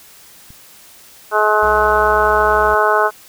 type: clicks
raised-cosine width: 5 ms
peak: -28 dBFS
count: 2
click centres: 0.505 / 1.646 s
type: harmonic tone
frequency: 212.7 Hz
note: G#3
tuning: 42 cents sharp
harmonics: 2 / 3 / 4 / 5 / 6 / 7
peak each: -18 / -18 / -18 / -18 / -18 / -18 dBFS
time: 1.31-3.11 s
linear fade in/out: 50 ms
type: tone with vibrato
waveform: square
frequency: 64.9 Hz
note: C2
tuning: 13 cents flat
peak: -27 dBFS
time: 1.62-2.75 s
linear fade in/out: 10 ms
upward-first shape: sine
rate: 9.4 Hz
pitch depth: 11 cents each way
effects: white hiss -43 dBFS RMS until 3.28 s